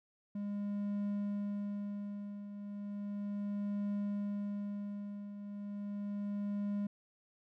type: tone with tremolo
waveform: triangle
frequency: 203.7 Hz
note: G#3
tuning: 33 cents flat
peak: -31 dBFS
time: 0.35-6.87 s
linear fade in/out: 5 ms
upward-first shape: triangle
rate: 0.35 Hz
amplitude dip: 70%
effects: none